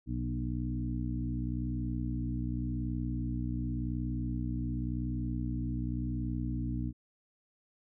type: harmonic tone with a mistuned harmonic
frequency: 60.9 Hz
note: B1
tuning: 24 cents flat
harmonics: 1 / 2 / 3 / 4 / 5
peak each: -36 / -36 / -43 / -38 / -40 dBFS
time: 0.06-6.93 s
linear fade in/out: 50 ms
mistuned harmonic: 2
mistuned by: +29 cents
effects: none